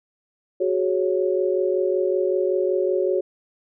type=chord; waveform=sine; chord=F# suspended second; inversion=none; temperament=equal; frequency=370 / 415.3 / 554.4 Hz; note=F#4 / G#4 / C#5; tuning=0 / 0 / 0 cents; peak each=-21 / -25 / -24 dBFS; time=0.6-3.21 s; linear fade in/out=10 ms; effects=none

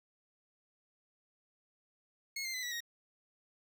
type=tone with pitch steps; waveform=20% pulse; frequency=2172 / 2094 / 2020 / 1947.4 / 1877.8 Hz; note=C#7 / C7 / B6 / B6 / A#6; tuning=-36 / +1 / +39 / -25 / +12 cents; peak=-32 dBFS; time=2.36-2.805 s; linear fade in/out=5 ms; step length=89 ms; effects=none

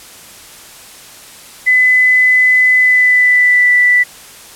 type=tone with pitch glide; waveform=sine; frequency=2010 to 1974.3 Hz; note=B6 to B6; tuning=+30 to -1 cents; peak=-6 dBFS; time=1.66-4.04 s; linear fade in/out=20 ms; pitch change=-31 cents; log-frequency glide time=2.78-3.72 s; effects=white hiss -36 dBFS RMS until 4.55 s + low-pass 12000 Hz 12 dB/octave

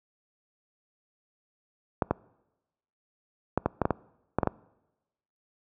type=clicks; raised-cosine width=1 ms; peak=-9 dBFS; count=10; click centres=2.022 / 2.11 / 3.576 / 3.66 / 3.817 / 3.854 / 3.907 / 4.386 / 4.432 / 4.473 s; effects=noise-tail reverb RT60 1.0 s tail -24 dB re dry + high-pass 60 Hz 12 dB/octave

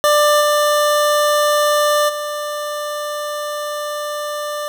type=tone with level steps; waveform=25% pulse; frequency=593 Hz; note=D5; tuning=17 cents sharp; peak=-7 / -9 / -18 dBFS; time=0.04-4.68 s; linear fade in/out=0 ms; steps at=0.4 / 2.08 s; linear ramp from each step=20 ms; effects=none

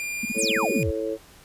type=tone with pitch glide; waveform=45% pulse; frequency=2400 to 2448 Hz; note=D7 to D#7; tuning=+37 to -29 cents; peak=-28 dBFS; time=0-0.83 s; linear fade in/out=0 ms; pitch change=+34 cents; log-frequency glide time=0.26-0.35 s
type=tone bursts; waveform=sine; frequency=223 Hz; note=A3; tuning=23 cents sharp; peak=-25 dBFS; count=9; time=0.23-0.781 s; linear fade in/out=5 ms; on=23 ms; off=43 ms
type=chord; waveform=sine; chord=A major; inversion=second; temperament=just; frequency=330 / 440 / 550 Hz; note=E4 / A4 / C#5; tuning=+2 / 0 / -14 cents; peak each=-31 / -28 / -30 dBFS; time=0.34-1.18 s; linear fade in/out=50 ms
type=exponential sweep; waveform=sine; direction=down; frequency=10200 to 61.74 Hz; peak=-23 dBFS; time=0.38-0.91 s; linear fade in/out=5 ms
effects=pink hiss -51 dBFS RMS until 1.44 s + resampled to 32000 Hz

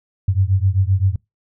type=beating tone pair; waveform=sine; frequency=92.5 / 100.2 Hz; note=F#2 / G2; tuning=0 / +38 cents; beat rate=7.7 Hz; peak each=-16 / -17 dBFS; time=0.28-1.16 s; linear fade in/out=5 ms; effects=noise-tail reverb RT60 0.2 s tail -26 dB re dry

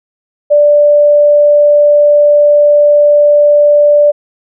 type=tone; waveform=sine; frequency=587.3 Hz; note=D5; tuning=in tune; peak=-3 dBFS; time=0.5-4.12 s; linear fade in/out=20 ms; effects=none

